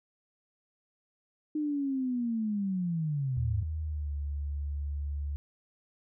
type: linear sweep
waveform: sine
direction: down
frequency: 306.9 to 98.2 Hz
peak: -28 dBFS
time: 1.55-3.63 s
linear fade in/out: 5 ms
type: tone with pitch glide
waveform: sine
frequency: 78.5 to 71.98 Hz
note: D#2 to D2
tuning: +16 to -34 cents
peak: -31 dBFS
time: 3.37-5.36 s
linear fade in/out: 0 ms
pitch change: -150 cents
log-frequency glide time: 3.81-4.13 s
effects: none